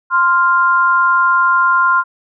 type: tone pair together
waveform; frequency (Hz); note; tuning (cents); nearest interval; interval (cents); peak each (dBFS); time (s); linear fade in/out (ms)
sine; 1046.5 / 1396.9; C6 / F6; 0 / 0; perfect fourth; 500; -12; 0.1-2.04; 50
effects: none